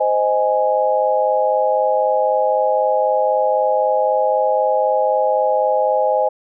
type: chord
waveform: sine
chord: Ab major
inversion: first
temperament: just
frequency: 519.1 / 623 / 830.6 Hz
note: C5 / Eb5 / Ab5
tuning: -14 / +2 / 0 cents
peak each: -18 dBFS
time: 0-6.29 s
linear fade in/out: 10 ms
effects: none